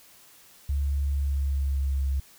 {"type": "tone with pitch glide", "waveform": "sine", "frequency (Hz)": [70.3, 68.02], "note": ["C#2", "C#2"], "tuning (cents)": [25, -32], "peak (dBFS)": -23, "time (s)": [0.69, 2.2], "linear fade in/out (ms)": 5, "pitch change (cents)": -57, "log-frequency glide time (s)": [1.07, 2.01], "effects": ["white hiss -54 dBFS RMS until 2.38 s"]}